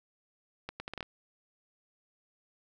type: accelerating click train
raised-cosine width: 0.3 ms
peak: -22 dBFS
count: 7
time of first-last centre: 0.69-1.028 s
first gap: 110 ms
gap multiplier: 0.72
effects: none